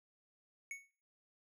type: tone with exponential decay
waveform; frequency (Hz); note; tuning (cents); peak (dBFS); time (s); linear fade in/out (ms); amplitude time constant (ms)
square; 2217; C#7; 0; -40; 0.71-0.91; 1; 42
effects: noise-tail reverb RT60 0.4 s tail -18 dB re dry + low-pass 12000 Hz 12 dB/octave